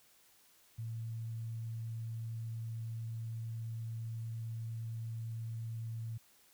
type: tone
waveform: sine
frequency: 113.6 Hz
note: A#2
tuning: 44 cents flat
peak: -38 dBFS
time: 0.78-6.18 s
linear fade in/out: 10 ms
effects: white hiss -66 dBFS RMS until 6.53 s